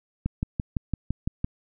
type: click train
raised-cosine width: 5 ms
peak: -13 dBFS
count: 8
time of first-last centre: 0.26-1.444 s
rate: 5.91 Hz
effects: none